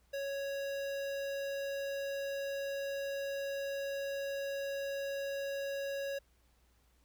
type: tone with notch filter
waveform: square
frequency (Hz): 554.4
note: C#5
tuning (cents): 0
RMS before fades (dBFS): -38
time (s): 0.13-6.19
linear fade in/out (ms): 10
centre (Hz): 9200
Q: 1.3
effects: added 60 Hz sine -68 dBFS peak until 7.04 s + pink hiss -73 dBFS RMS until 7.04 s